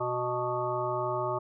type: harmonic tone with a mistuned harmonic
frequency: 123.47 Hz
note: B2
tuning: in tune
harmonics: 1 / 3 / 5 / 7 / 9 / 10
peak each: -38 / -34 / -33 / -35 / -35 / -38 dBFS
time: 0-1.39 s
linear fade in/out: 10 ms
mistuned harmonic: 7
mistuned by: +28 cents
effects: none